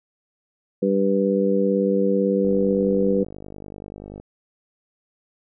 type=harmonic tone; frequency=98 Hz; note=G2; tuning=in tune; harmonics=2 / 3 / 4 / 5; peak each=-21 / -26 / -24 / -21 dBFS; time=0.82-3.24 s; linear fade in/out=10 ms
type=click train; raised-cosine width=2 ms; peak=-24 dBFS; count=89; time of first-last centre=2.45-4.2 s; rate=50.3 Hz
effects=none